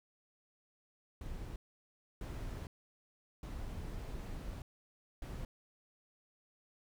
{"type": "noise bursts at uneven times", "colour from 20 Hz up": "brown", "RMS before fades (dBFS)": -43, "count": 4, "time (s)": [[1.21, 1.56], [2.21, 2.67], [3.43, 4.62], [5.22, 5.45]], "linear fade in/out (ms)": 2, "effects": []}